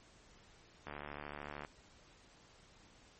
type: click train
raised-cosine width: 0.5 ms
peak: -29 dBFS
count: 58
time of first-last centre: 0.87-1.649 s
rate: 73.2 Hz
effects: pink hiss -63 dBFS RMS until 3.19 s + MP3 32 kbps